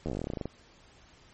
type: slowing click train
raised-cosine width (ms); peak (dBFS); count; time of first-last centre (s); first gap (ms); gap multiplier
2; -20; 17; 0.06-0.456; 12; 1.09
effects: pink hiss -58 dBFS RMS until 1.33 s + MP3 32 kbps